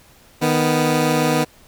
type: tone pair together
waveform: 15% pulse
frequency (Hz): 155.56 / 246.9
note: D#3 / B3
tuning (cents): 0 / 0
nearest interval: minor sixth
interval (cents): 800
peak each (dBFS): -12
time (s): 0.41-1.45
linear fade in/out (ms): 20
effects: pink hiss -50 dBFS RMS until 1.67 s